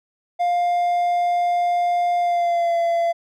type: tone with pitch glide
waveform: triangle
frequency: 703 to 679.8 Hz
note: F5 to F5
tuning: +11 to -47 cents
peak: -15 dBFS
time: 0.39-3.13 s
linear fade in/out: 20 ms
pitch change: -58 cents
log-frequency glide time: 2.19-2.77 s
effects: none